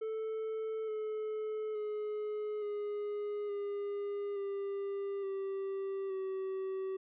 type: tone with pitch steps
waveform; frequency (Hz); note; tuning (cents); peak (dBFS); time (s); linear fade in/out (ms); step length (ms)
triangle; 440 / 431.2 / 422.6 / 414.1 / 405.8 / 397.7 / 389.7 / 381.9; A4 / A4 / G#4 / G#4 / G#4 / G4 / G4 / G4; 0 / -35 / +30 / -5 / -40 / +25 / -10 / -45; -33; 0.01-6.97; 10; 870
effects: resampled to 8000 Hz